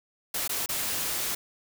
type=noise with dropouts; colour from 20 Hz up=white; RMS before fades=-30 dBFS; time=0.34-1.35 s; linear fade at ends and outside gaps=5 ms; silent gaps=0.478-0.493 / 0.661-0.689 s; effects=none